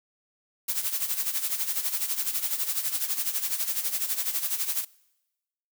blue noise with tremolo, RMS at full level -26 dBFS, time 0.68-4.85 s, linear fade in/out 10 ms, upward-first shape sine, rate 12 Hz, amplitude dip 70%, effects noise-tail reverb RT60 1.0 s tail -24 dB re dry

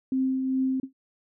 sine tone with tremolo, 262.3 Hz, C4, 4 cents sharp, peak -21 dBFS, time 0.12-0.8 s, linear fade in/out 2 ms, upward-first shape triangle, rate 2.5 Hz, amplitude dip 40%
sine tone with exponential decay, 266 Hz, C4, 29 cents sharp, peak -27 dBFS, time 0.83-0.93 s, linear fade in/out 5 ms, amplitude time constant 20 ms
effects none

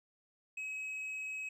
triangle tone with tanh clipping, 2554 Hz, D#7, 45 cents sharp, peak -39 dBFS, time 0.57-1.49 s, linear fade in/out 5 ms, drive 8 dB, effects none

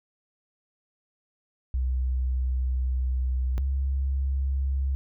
sine tone pair in turn, 63.7 / 67.49 Hz, C2 / C#2, -46 / -46 cents, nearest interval minor second, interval 100 cents, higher second, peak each -23 dBFS, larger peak neither, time 1.74-3.58 / 3.58-4.95 s, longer first, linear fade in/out 0 ms, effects none

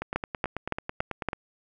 two click trains, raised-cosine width 0.5 ms, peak -11 / -16 dBFS, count 5 / 13, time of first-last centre 0.16-1.287 / 0.02-1.331 s, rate 3.55 / 9.15 Hz, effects none

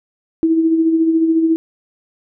sine tone with tremolo, 325 Hz, E4, 24 cents flat, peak -9 dBFS, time 0.43-1.56 s, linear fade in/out 0 ms, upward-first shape sine, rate 14 Hz, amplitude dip 45%, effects none

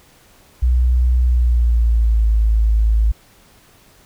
sine tone with pitch glide, 61.74 to 54.37 Hz, B1 to A1, 0 to -20 cents, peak -11 dBFS, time 0.62-3.12 s, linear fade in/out 10 ms, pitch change -220 cents, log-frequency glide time 1.23-2.28 s, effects pink hiss -50 dBFS RMS until 4.05 s

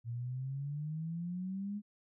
sine exponential sweep, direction up, 115.3 to 210 Hz, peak -36 dBFS, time 0.04-1.82 s, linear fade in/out 50 ms, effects none

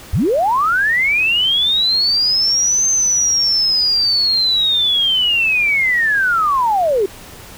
sine linear two-way sweep, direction up then down, 52.2 to 6300 to 367.8 Hz, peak -12 dBFS, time 0.13-7.06 s, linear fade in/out 5 ms, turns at 2.87 s, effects pink hiss -37 dBFS RMS until 7.57 s

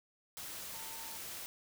sine tone in noise, 901 Hz, A5, 41 cents sharp, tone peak -53 dBFS, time 0.74-1.17 s, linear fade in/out 0 ms, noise white, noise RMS -45 dBFS, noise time 0.37-1.46 s, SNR -11 dB, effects none

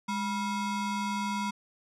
square ring-modulated tone, 590 Hz, D5, 8 cents sharp, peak -27 dBFS, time 0.08-1.51 s, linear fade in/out 10 ms, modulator 384 Hz, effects low-pass 8000 Hz 12 dB/octave

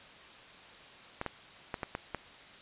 clicks, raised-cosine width 0.5 ms, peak -19 dBFS, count 6, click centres 1.214 / 1.263 / 1.742 / 1.832 / 1.951 / 2.147 s, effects white hiss -52 dBFS RMS until 2.61 s + resampled to 8000 Hz

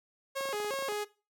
sawtooth tone with vibrato, 476.4 Hz, A#4, 38 cents sharp, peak -28 dBFS, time 0.35-1.05 s, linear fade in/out 20 ms, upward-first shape square, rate 2.8 Hz, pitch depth 230 cents each way
clicks, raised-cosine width 1 ms, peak -30 dBFS, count 12, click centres 0.408 / 0.455 / 0.489 / 0.542 / 0.601 / 0.646 / 0.706 / 0.738 / 0.789 / 0.824 / 0.883 / 0.922 s
effects noise-tail reverb RT60 0.3 s tail -18 dB re dry + high-pass 200 Hz 12 dB/octave

